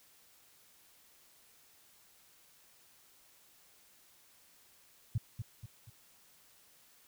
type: tone with echo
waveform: sine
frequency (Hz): 112.9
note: A2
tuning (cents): +45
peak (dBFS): -28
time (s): 5.15-5.18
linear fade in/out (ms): 5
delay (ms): 240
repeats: 3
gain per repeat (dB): -7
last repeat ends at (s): 5.9
effects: white hiss -64 dBFS RMS until 7.07 s